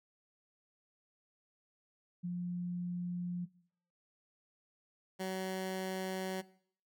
sine / 15% pulse tone pair in turn, 176.7 / 188.24 Hz, F3 / F#3, +21 / +30 cents, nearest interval minor second, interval 109 cents, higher second, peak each -35 / -30 dBFS, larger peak second, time 2.23-3.46 / 5.19-6.42 s, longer neither, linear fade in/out 20 ms, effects noise-tail reverb RT60 0.6 s tail -20 dB re dry

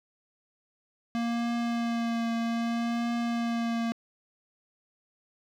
square tone with vibrato, 233.1 Hz, A#3, in tune, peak -28 dBFS, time 1.15-3.92 s, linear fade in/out 0 ms, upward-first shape triangle, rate 0.63 Hz, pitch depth 21 cents each way, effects low-pass 5000 Hz 12 dB/octave + 9-bit

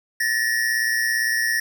square tone pair together, 1760 / 1877.7 Hz, A6 / A#6, 0 / +12 cents, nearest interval minor second, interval 112 cents, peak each -23 dBFS, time 0.2-1.6 s, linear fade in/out 5 ms, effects 8-bit

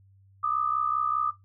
sine tone pair together, 1197 / 1262 Hz, D6 / D#6, +33 / +24 cents, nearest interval minor second, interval 91 cents, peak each -26 / -28 dBFS, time 0.43-1.31 s, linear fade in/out 10 ms, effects noise-tail reverb RT60 0.2 s tail -18 dB re dry + added 97 Hz sine -55 dBFS peak until 1.44 s

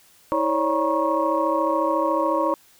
sine tone cluster, 323.1 / 543 / 577 / 949 / 1096 Hz, E4 / C#5 / D5 / A#5 / C#6, -35 / -36 / -31 / +31 / -20 cents, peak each -25 dBFS, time 0.32-2.54 s, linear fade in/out 0 ms, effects tanh soft clip ceiling -7 dBFS + white hiss -55 dBFS RMS until 2.79 s

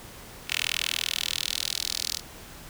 10% pulse tone with high-pass filter sweep, 40.58 Hz, E1, 26 cents flat, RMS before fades -30 dBFS, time 0.47-2.21 s, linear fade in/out 50 ms, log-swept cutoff 2600 to 4700 Hz, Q 2.4, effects pink hiss -45 dBFS RMS until 2.69 s

